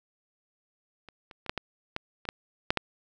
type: clicks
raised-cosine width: 0.3 ms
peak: -30 / -30 / -28 / -11 / -15 / -15 / -26 / -11 / -7 / -9 dBFS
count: 10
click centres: 1.087 / 1.312 / 1.463 / 1.495 / 1.577 / 1.964 / 2.253 / 2.289 / 2.705 / 2.773 s
effects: none